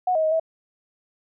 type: tone with pitch steps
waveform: sine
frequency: 732 / 634 / 628 / 647 Hz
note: F#5 / D#5 / D#5 / E5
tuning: -19 / +32 / +16 / -32 cents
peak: -18 dBFS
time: 0.07-0.398 s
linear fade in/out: 5 ms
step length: 82 ms
effects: none